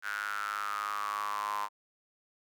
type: tone with high-pass filter sweep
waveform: sawtooth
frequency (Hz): 103.2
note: G#2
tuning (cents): -10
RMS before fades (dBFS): -35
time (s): 0.02-1.69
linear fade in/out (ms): 50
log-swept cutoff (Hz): 1500 to 990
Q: 9.6
effects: none